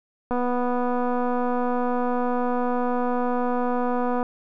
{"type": "click train", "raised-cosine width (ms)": 1, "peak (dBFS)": -13, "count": 965, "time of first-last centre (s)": [0.31, 4.229], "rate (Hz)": 246, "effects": []}